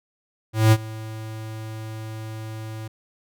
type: tone with ADSR envelope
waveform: square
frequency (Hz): 110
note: A2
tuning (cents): 0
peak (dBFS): -11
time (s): 0.53-2.88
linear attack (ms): 190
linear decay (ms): 49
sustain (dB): -21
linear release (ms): 7
effects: none